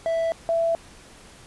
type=tone pair in turn; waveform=triangle / sine; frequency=659.3 / 665.4 Hz; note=E5 / E5; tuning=0 / +16 cents; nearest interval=unison; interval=16 cents; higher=second; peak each=-19 dBFS; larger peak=neither; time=0.06-0.32 / 0.49-0.75 s; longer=neither; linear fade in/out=0 ms; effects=pink hiss -48 dBFS RMS until 1.46 s + resampled to 24000 Hz